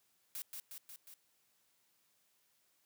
blue noise with echo, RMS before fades -43 dBFS, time 0.35-0.42 s, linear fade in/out 0 ms, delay 180 ms, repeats 4, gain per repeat -3 dB, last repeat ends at 1.14 s, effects white hiss -75 dBFS RMS until 2.85 s + high-pass 80 Hz 12 dB/octave

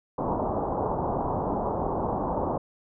white low-pass noise, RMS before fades -28 dBFS, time 0.18-2.58 s, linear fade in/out 5 ms, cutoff 1000 Hz, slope 48 dB/octave, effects none

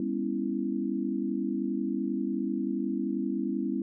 sine chord, C# half-diminished seventh, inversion second, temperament equal with one note detuned, 201.2 / 246.9 / 277.2 / 329.6 Hz, G3 / B3 / C#4 / E4, +45 / 0 / 0 / 0 cents, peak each -33 dBFS, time 0-3.82 s, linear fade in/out 2 ms, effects none

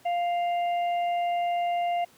harmonic tone, 698.5 Hz, F5, in tune, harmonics 1 / 3 / 4, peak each -24 / -40 / -42 dBFS, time 0.05-2.05 s, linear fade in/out 10 ms, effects pink hiss -57 dBFS RMS until 2.17 s + high-pass 150 Hz 12 dB/octave

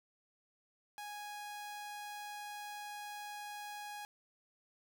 sawtooth tone, 829 Hz, G#5, 3 cents flat, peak -40 dBFS, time 0.98-4.05 s, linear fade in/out 0 ms, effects none

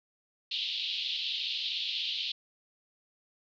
pink band-pass noise, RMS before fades -34 dBFS, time 0.51-2.32 s, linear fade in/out 5 ms, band 2900 to 4200 Hz, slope 48 dB/octave, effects none

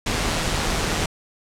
pink noise with amplitude modulation, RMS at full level -21 dBFS, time 0.06-1.06 s, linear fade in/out 5 ms, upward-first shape sine, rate 159 Hz, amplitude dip 35%, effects low-pass 8000 Hz 12 dB/octave

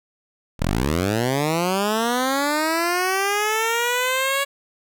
10% pulse linear sweep, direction up, 33.41 to 561 Hz, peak -11 dBFS, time 0.59-4.45 s, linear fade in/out 20 ms, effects none

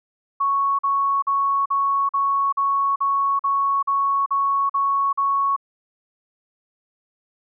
sine tone bursts, 1108.7 Hz, C#6, in tune, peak -17 dBFS, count 12, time 0.4-5.564 s, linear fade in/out 10 ms, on 390 ms, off 44 ms, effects none

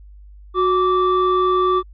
triangle tone pair together, 366.9 / 1164.8 Hz, F#4 / D6, -15 / -15 cents, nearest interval octave + minor sixth, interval 2000 cents, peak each -15 dBFS, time 0.54-1.83 s, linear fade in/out 50 ms, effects added 50 Hz sine -39 dBFS peak until 1.93 s + resampled to 11025 Hz

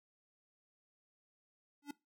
square tone with exponential growth, 287.8 Hz, D4, 35 cents flat, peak -38 dBFS, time 1.82-1.91 s, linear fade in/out 5 ms, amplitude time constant 18 ms, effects noise-tail reverb RT60 0.2 s tail -19 dB re dry

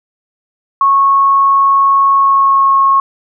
sine tone with pitch glide, 1100 to 1091.1 Hz, C#6 to C#6, -14 to -28 cents, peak -6 dBFS, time 0.81-3 s, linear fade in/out 2 ms, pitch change -14 cents, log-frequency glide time 2.12-2.73 s, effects none

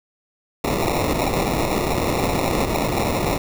violet noise with sample-and-hold, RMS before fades -21 dBFS, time 0.64-3.38 s, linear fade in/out 5 ms, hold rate 1575 Hz, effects none

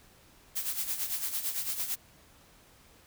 blue noise with tremolo, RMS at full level -31 dBFS, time 0.55-1.96 s, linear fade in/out 20 ms, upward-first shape sine, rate 8.9 Hz, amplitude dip 65%, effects pink hiss -59 dBFS RMS until 3.06 s

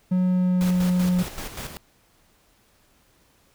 triangle tone with pitch glide, 182.9 to 180.28 Hz, F#3 to F#3, -20 to -45 cents, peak -16 dBFS, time 0.11-1.23 s, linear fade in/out 10 ms, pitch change -25 cents, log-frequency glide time 0.22-0.85 s
pink noise with tremolo, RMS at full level -33 dBFS, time 0.61-1.77 s, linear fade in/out 0 ms, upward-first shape square, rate 5.2 Hz, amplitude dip 55%
effects pink hiss -61 dBFS RMS until 3.54 s

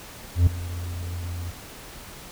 triangle tone with ADSR envelope, 87.31 Hz, F2, in tune, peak -9 dBFS, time 0.35-1.51 s, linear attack 120 ms, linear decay 4 ms, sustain -18 dB, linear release 7 ms, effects pink hiss -42 dBFS RMS until 2.31 s

